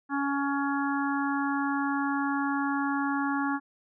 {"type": "harmonic tone", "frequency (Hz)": 280, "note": "C#4", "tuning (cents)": 18, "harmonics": [1, 3, 4, 5, 6], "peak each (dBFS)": [-28, -33, -34, -35, -36], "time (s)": [0.09, 3.6], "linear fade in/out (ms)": 50, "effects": []}